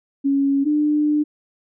sine tone pair in turn, 277.2 / 298.9 Hz, C#4 / D4, 0 / +31 cents, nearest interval minor second, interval 131 cents, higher second, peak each -15 dBFS, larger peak neither, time 0.24-0.65 / 0.65-1.24 s, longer second, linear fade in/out 20 ms, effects none

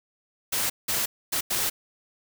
white noise bursts at uneven times, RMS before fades -26 dBFS, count 4, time 0.52-0.7 / 0.88-1.06 / 1.32-1.41 / 1.5-1.7 s, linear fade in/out 10 ms, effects none

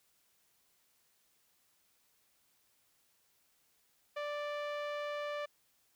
sawtooth tone with low-pass filter, 587.3 Hz, D5, in tune, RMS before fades -39 dBFS, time 4.16-5.46 s, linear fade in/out 10 ms, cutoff 2800 Hz, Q 0.9, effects white hiss -73 dBFS RMS until 5.95 s

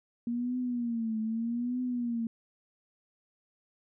sine tone with vibrato, 234.6 Hz, A#3, 11 cents sharp, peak -29 dBFS, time 0.27-2.27 s, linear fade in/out 2 ms, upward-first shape triangle, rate 0.81 Hz, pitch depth 130 cents each way, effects none

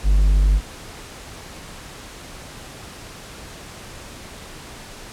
triangle tone, 49.55 Hz, G1, 19 cents sharp, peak -10 dBFS, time 0.03-0.61 s, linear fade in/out 50 ms, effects pink hiss -38 dBFS RMS until 5.12 s + low-pass 10000 Hz 12 dB/octave

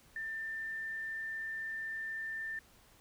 sine tone, 1788 Hz, A6, 27 cents sharp, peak -37 dBFS, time 0.16-2.59 s, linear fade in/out 2 ms, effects pink hiss -63 dBFS RMS until 3 s

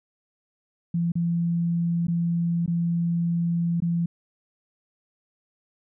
sine tone with dropouts, 170 Hz, F3, 46 cents flat, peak -21 dBFS, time 0.94-4.06 s, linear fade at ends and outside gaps 5 ms, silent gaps 1.12-1.154 / 2.07-2.081 / 2.662-2.677 / 3.803-3.821 s, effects none

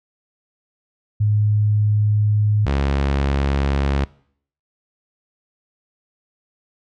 sine / sawtooth tone pair in turn, 105.2 / 69.41 Hz, G#2 / C#2, +23 / +3 cents, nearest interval perfect fifth, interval 720 cents, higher first, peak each -14 / -13 dBFS, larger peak second, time 1.2-2.66 / 2.66-4.05 s, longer first, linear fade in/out 10 ms, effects noise-tail reverb RT60 0.6 s tail -22 dB re dry + low-pass 4000 Hz 12 dB/octave

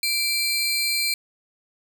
sawtooth tone pair together, 2342 / 4173 Hz, D7 / C8, -5 / -5 cents, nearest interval minor seventh, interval 1000 cents, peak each -21 dBFS, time 0.03-1.14 s, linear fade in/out 2 ms, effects none

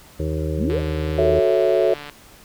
harmonic tone, 77.78 Hz, D#2, in tune, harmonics 1 / 2 / 4 / 5 / 6 / 7, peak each -24 / -27 / -30 / -31 / -32 / -32 dBFS, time 0.19-1.4 s, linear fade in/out 10 ms
sine exponential sweep, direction up, 158.9 to 659.3 Hz, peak -20 dBFS, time 0.57-0.81 s, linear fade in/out 50 ms
click train, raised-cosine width 0.3 ms, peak -19 dBFS, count 205, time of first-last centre 0.7-2.097 s, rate 146 Hz
sine chord, F# minor seventh, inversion none, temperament equal, 370 / 440 / 554.4 / 659.3 Hz, F#4 / A4 / C#5 / E5, 0 / 0 / 0 / 0 cents, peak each -20 dBFS, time 1.18-1.94 s, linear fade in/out 5 ms
effects pink hiss -47 dBFS RMS until 2.44 s

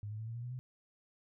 sine tone with pitch steps, 103.83 / 107.37 / 111.03 / 114.81 / 118.72 / 122.76 / 126.95 Hz, G#2 / A2 / A2 / A#2 / A#2 / B2 / B2, 0 / -42 / +16 / -26 / +32 / -10 / +48 cents, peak -39 dBFS, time 0.03-0.59 s, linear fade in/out 0 ms, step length 80 ms, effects none

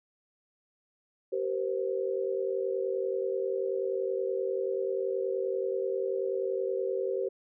sine tone cluster, 386.2 / 474.6 / 525 Hz, G4 / A#4 / C5, -26 / +31 / +6 cents, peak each -31 / -34 / -33 dBFS, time 1.32-7.29 s, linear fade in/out 10 ms, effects none

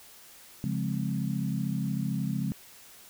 sine chord, Db major seventh, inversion none, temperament equal with one note detuned, 138.59 / 174.61 / 207.7 / 260.9 Hz, Db3 / F3 / Ab3 / C4, 0 / 0 / 0 / -5 cents, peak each -32 / -33 / -32 / -37 dBFS, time 0.64-2.52 s, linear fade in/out 0 ms, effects white hiss -52 dBFS RMS until 3.09 s

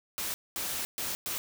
white noise bursts at uneven times, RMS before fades -34 dBFS, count 4, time 0.18-0.34 / 0.56-0.85 / 0.98-1.15 / 1.26-1.38 s, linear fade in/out 0 ms, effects none

